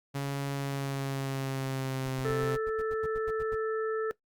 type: tone with pitch glide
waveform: sawtooth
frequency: 139.5 to 130.91 Hz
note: C#3 to C3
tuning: +11 to +1 cents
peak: -27 dBFS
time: 0.14-2.57 s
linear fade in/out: 20 ms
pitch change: -110 cents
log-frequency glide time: 0.51-2.28 s
type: noise bursts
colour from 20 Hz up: brown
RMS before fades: -42 dBFS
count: 13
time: 2.05-3.554 s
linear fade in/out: 10 ms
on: 40 ms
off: 82 ms
type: harmonic tone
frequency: 440 Hz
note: A4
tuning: in tune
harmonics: 1 / 3 / 4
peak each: -28 / -37 / -42 dBFS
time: 2.25-4.11 s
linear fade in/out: 0 ms
effects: noise-tail reverb RT60 0.1 s tail -18 dB re dry + Opus 48 kbps